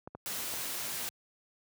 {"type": "clicks", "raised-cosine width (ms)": 1, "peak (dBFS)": -28, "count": 3, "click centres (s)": [0.075, 0.15, 0.538]}
{"type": "noise", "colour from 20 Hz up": "white", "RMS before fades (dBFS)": -37, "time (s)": [0.26, 1.09], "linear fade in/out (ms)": 0}
{"effects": ["high-pass 80 Hz 12 dB/octave"]}